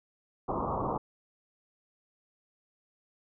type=low-pass noise; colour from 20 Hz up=white; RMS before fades=-32 dBFS; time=0.48-0.98 s; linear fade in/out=10 ms; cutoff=1200 Hz; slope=96 dB/octave; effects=none